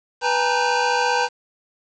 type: tone cluster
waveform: square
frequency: 492 / 811 / 898 / 953 / 1553 Hz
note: B4 / G#5 / A5 / A#5 / G6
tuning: -7 / -41 / +35 / +38 / -17 cents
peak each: -25 dBFS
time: 0.21-1.29 s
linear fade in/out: 50 ms
effects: resampled to 16000 Hz + 7-bit